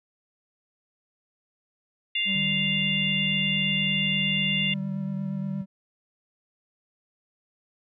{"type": "harmonic tone", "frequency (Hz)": 698.5, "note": "F5", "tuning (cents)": 0, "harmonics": [3, 4, 5], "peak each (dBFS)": [-30, -25, -31], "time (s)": [2.15, 4.74], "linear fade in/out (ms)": 5}
{"type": "tone with vibrato", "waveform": "triangle", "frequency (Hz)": 193.8, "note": "G3", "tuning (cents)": -20, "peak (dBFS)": -27, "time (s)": [2.25, 5.66], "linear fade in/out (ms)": 50, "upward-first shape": "sine", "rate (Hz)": 8.5, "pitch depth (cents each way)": 21}
{"type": "tone", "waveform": "sine", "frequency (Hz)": 150, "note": "D3", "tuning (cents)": 37, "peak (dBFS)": -32, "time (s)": [2.35, 5.62], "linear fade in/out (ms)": 5}
{"effects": []}